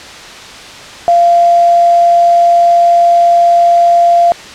sine tone with quantisation, 690 Hz, F5, 21 cents flat, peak -4 dBFS, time 1.08-4.32 s, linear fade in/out 0 ms, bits 4, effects white hiss -29 dBFS RMS until 4.54 s + low-pass 5000 Hz 12 dB/octave

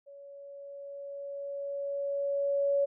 sine tone with level ramp, 562 Hz, C#5, 24 cents sharp, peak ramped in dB -47 to -23 dBFS, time 0.06-2.86 s, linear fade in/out 20 ms, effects none

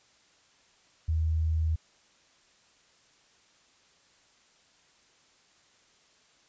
sine tone, 79.8 Hz, D#2, 44 cents sharp, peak -24 dBFS, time 1.08-1.76 s, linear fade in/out 10 ms, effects white hiss -63 dBFS RMS until 6.48 s + resampled to 16000 Hz

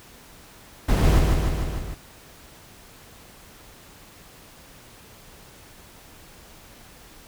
brown noise with echo, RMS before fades -18 dBFS, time 0.88-1.2 s, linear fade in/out 10 ms, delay 150 ms, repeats 5, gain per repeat -3 dB, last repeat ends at 1.95 s, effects pink hiss -48 dBFS RMS until 7.27 s

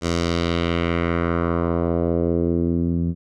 10% pulse tone with low-pass filter sweep, 85 Hz, F2, 46 cents flat, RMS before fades -21 dBFS, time 0.01-3.15 s, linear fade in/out 50 ms, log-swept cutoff 6900 to 180 Hz, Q 1.6, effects none

